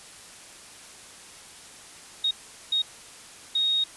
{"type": "tone bursts at uneven times", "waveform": "sine", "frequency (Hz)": 3740, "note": "A#7", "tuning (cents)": 5, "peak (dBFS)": -21, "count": 3, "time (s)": [[2.24, 2.31], [2.72, 2.82], [3.55, 3.84]], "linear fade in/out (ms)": 5, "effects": ["white hiss -46 dBFS RMS until 3.96 s", "resampled to 24000 Hz"]}